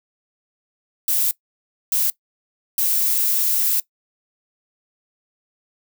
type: noise bursts at uneven times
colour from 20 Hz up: violet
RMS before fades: -19 dBFS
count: 3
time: 1.08-1.31 / 1.92-2.1 / 2.78-3.8 s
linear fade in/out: 2 ms
effects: noise-tail reverb RT60 0.1 s tail -20 dB re dry